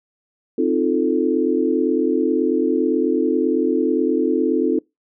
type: chord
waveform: sine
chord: F dominant seventh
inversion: second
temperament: equal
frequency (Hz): 261.6 / 311.1 / 349.2 / 440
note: C4 / Eb4 / F4 / A4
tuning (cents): 0 / 0 / 0 / 0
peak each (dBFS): -21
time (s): 0.58-4.79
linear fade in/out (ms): 5
effects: noise-tail reverb RT60 0.2 s tail -25 dB re dry